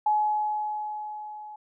sine tone with level ramp, 847 Hz, G#5, 34 cents sharp, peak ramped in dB -19 to -39 dBFS, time 0.06-1.56 s, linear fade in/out 5 ms, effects none

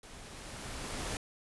pink noise with level ramp, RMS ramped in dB -51 to -36 dBFS, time 0.03-1.17 s, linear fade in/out 2 ms, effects resampled to 24000 Hz

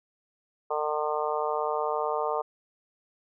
harmonic tone, 151.3 Hz, D#3, 48 cents flat, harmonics 3 / 4 / 5 / 6 / 7 / 8, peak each -31 / -32 / -33 / -34 / -34 / -35 dBFS, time 0.7-2.42 s, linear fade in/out 10 ms, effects none

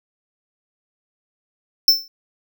square tone with exponential decay, 5330 Hz, E8, 18 cents sharp, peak -6 dBFS, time 1.88-2.08 s, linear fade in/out 2 ms, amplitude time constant 42 ms, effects none

